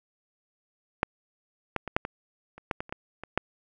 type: clicks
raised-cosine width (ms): 0.5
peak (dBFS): -7 / -12 / -19 / -7 / -17 / -30 / -12 / -17 / -30 / -17 / -23 / -8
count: 12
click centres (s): 1.031 / 1.763 / 1.877 / 1.965 / 2.051 / 2.58 / 2.712 / 2.805 / 2.894 / 2.925 / 3.236 / 3.376
effects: none